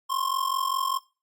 square ring-modulated tone, 1065 Hz, C6, 30 cents sharp, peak -23 dBFS, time 0.09-0.99 s, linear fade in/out 20 ms, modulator 22.5 Hz, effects noise-tail reverb RT60 0.3 s tail -19 dB re dry + Opus 48 kbps

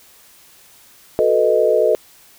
sine chord, B dominant seventh, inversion second, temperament equal, 370 / 440 / 493.9 / 622.3 Hz, F#4 / A4 / B4 / D#5, 0 / 0 / 0 / 0 cents, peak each -22 / -16 / -18 / -16 dBFS, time 1.19-1.95 s, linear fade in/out 0 ms, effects white hiss -48 dBFS RMS until 2.38 s

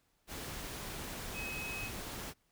sine tone in noise, 2547 Hz, D#7, 40 cents sharp, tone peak -40 dBFS, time 1.33-1.91 s, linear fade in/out 50 ms, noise pink, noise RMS -43 dBFS, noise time 0.27-2.34 s, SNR 0 dB, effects pink hiss -75 dBFS RMS until 2.51 s

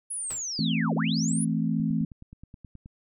sine linear two-way sweep, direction down then up, 10560 to 182.8 to 10560 Hz, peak -30 dBFS, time 0.1-1.45 s, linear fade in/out 10 ms, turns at 0.95 s
pink noise with exponential decay, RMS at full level -38 dBFS, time 0.3-0.49 s, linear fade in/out 5 ms, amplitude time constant 41 ms
sine chord, A minor, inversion second, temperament equal, 164.81 / 220 / 261.6 Hz, E3 / A3 / C4, 0 / 0 / 0 cents, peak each -27 / -27 / -30 dBFS, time 0.59-2.05 s, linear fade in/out 2 ms
click train, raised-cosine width 5 ms, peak -32 dBFS, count 11, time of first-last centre 1.8-2.859 s, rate 9.44 Hz
effects none

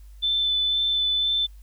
sine tone with vibrato, 3520 Hz, A7, in tune, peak -20 dBFS, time 0.22-1.47 s, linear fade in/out 20 ms, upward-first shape sine, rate 2 Hz, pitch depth 11 cents each way, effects added 50 Hz sine -42 dBFS peak until 1.62 s + white hiss -63 dBFS RMS until 1.62 s

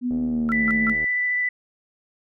sine tone with pitch glide, 246.9 to 221.2 Hz, B3 to A3, 0 to +9 cents, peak -21 dBFS, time 0.01-0.96 s, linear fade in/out 50 ms, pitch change -191 cents, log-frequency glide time 0.23-0.65 s
click train, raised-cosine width 2 ms, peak -24 dBFS, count 74, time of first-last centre 0.11-1.042 s, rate 78.3 Hz
sine tone bursts, 1354 Hz, E6, 46 cents sharp, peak -25 dBFS, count 3, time 0.49-0.897 s, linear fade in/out 0 ms, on 29 ms, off 160 ms
sine tone with vibrato, 1984 Hz, B6, 7 cents sharp, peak -20 dBFS, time 0.52-1.49 s, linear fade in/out 5 ms, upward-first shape triangle, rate 14 Hz, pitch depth 11 cents each way
effects none

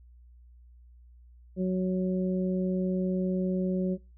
harmonic tone, 185 Hz, F#3, in tune, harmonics 1 / 2 / 3, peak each -26 / -32 / -36 dBFS, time 1.56-3.98 s, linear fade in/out 50 ms, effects noise-tail reverb RT60 0.3 s tail -24 dB re dry + added 60 Hz sine -51 dBFS peak until 4.17 s

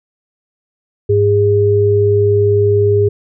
sine tone pair together, 102.2 / 408.8 Hz, G#2 / G#4, -27 / -27 cents, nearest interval 2 octaves, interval 2400 cents, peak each -13 / -10 dBFS, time 1.09-3.09 s, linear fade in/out 10 ms, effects none

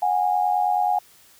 sine tone pair together, 729.6 / 819 Hz, F#5 / G#5, -24 / -24 cents, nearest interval major second, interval 200 cents, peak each -21 dBFS, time 0.02-0.99 s, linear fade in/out 5 ms, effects white hiss -53 dBFS RMS until 1.39 s

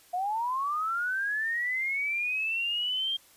sine linear sweep, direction up, 698.5 to 3208 Hz, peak -27 dBFS, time 0.13-3.17 s, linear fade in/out 10 ms, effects white hiss -58 dBFS RMS until 3.36 s + resampled to 32000 Hz

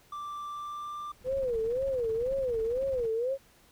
triangle tone with pitch glide, 1174.7 to 1185.6 Hz, D6 to D6, 0 to +16 cents, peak -34 dBFS, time 0.12-1.12 s, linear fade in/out 5 ms, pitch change +16 cents, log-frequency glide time 0.5-0.96 s
brown noise with tremolo, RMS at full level -43 dBFS, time 1.2-3.11 s, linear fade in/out 50 ms, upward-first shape sine, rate 18 Hz, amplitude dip 75%
sine tone with vibrato, 492 Hz, B4, 7 cents flat, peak -27 dBFS, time 1.24-3.38 s, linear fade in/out 50 ms, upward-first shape sine, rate 2 Hz, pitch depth 180 cents each way
effects pink hiss -61 dBFS RMS until 3.71 s

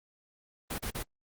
pink noise bursts, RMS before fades -35 dBFS, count 3, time 0.7-1.031 s, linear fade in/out 10 ms, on 85 ms, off 38 ms, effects Opus 32 kbps

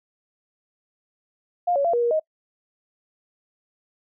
sine tone with pitch steps, 706 / 561 / 682 / 477.5 / 474.1 / 626 Hz, F5 / C#5 / F5 / A#4 / A#4 / D#5, +19 / +21 / -41 / +42 / +29 / +10 cents, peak -18 dBFS, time 1.67-2.198 s, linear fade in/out 10 ms, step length 88 ms, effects noise-tail reverb RT60 0.1 s tail -25 dB re dry

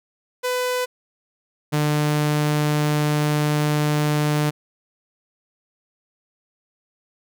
sawtooth tone pair in turn, 500 / 149.56 Hz, B4 / D3, +21 / +32 cents, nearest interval octave + major sixth, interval 2089 cents, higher first, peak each -17 / -14 dBFS, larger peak second, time 0.43-0.86 / 1.72-4.51 s, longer second, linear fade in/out 20 ms, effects none

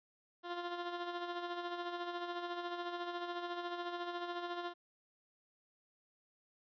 15% pulse tone with tremolo, 349.2 Hz, F4, in tune, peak -31 dBFS, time 0.43-4.74 s, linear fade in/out 50 ms, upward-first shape sine, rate 14 Hz, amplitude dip 50%, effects resampled to 11025 Hz

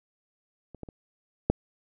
clicks, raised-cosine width 2 ms, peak -30 / -24 / -30 / -7 dBFS, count 4, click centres 0.747 / 0.833 / 0.888 / 1.5 s, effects none

